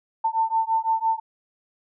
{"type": "beating tone pair", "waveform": "sine", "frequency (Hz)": [893, 898.9], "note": ["A5", "A5"], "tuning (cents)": [25, 37], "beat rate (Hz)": 5.9, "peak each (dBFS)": -23, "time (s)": [0.24, 1.2], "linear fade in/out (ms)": 10, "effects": []}